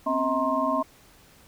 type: tone cluster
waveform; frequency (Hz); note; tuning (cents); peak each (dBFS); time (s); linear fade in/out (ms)
sine; 252.1 / 271.2 / 637 / 933 / 1060; B3 / C#4 / D#5 / A#5 / C6; +36 / -38 / +41 / +1 / +22; -32 / -29 / -27 / -32 / -26; 0.06-0.83; 10
effects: pink hiss -55 dBFS RMS until 1.47 s